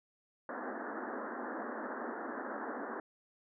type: band-pass noise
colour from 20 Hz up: pink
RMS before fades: -41 dBFS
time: 0.49-3 s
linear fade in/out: 2 ms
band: 220 to 1800 Hz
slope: 96 dB/octave
effects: none